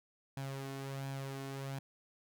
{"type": "tone with flanger", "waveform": "sawtooth", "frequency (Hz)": 136.2, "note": "C#3", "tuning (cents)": -30, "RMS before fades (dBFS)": -42, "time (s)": [0.37, 1.79], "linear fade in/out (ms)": 2, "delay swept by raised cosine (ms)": [1.2, 2.8], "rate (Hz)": 1.4, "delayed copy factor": 0.5, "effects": []}